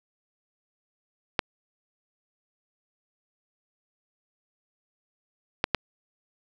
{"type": "clicks", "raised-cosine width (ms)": 0.3, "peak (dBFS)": -5, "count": 3, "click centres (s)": [1.392, 5.641, 5.747], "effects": []}